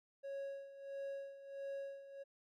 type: tone with tremolo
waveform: triangle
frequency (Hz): 552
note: C#5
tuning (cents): -7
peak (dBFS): -39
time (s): 0.23-2.24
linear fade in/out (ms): 20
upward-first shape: sine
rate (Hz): 1.5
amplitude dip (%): 75
effects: none